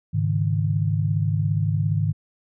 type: chord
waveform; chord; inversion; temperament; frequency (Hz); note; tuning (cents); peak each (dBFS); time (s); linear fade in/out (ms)
sine; Ab suspended fourth; none; just; 103.83 / 138.43 / 155.74; Ab2 / Db3 / Eb3; 0 / -2 / +2; -22 / -27 / -23; 0.13-2.13; 20
effects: none